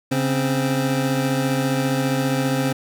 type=tone pair together; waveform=25% pulse; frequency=137.81 / 260.7 Hz; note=C#3 / C4; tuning=-10 / -6 cents; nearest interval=major seventh; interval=1104 cents; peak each=-18 dBFS; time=0.11-2.73 s; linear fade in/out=10 ms; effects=none